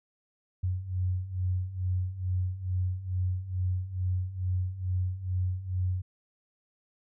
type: beating tone pair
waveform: sine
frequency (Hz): 90.3 / 92.6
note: F#2 / F#2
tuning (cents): -42 / +2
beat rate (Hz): 2.3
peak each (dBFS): -33 / -29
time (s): 0.63-6.02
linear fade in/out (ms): 10
effects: none